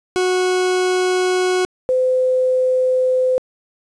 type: tone pair in turn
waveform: 40% pulse / sine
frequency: 367.1 / 511.8 Hz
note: F#4 / C5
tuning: -14 / -38 cents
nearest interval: tritone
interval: 576 cents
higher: second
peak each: -14 / -13 dBFS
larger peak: second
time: 0.16-1.65 / 1.89-3.38 s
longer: neither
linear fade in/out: 0 ms
effects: resampled to 22050 Hz + 8-bit